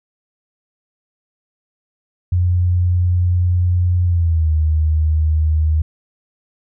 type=tone with pitch glide; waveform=sine; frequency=89 to 77.93 Hz; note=F2 to D#2; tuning=+33 to +3 cents; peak=-12 dBFS; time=2.32-5.82 s; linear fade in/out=5 ms; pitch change=-230 cents; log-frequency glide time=4.04-4.51 s; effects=none